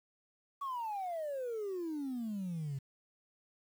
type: exponential sweep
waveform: sine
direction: down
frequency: 1139 to 132.2 Hz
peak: -34 dBFS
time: 0.61-2.79 s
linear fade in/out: 10 ms
effects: tanh soft clip ceiling -34 dBFS + 10-bit